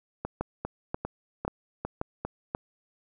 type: two click trains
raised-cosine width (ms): 1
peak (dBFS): -15 / -17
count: 5 / 6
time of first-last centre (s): 0.41-2.549 / 0.25-2.25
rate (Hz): 1.87 / 2.5
effects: none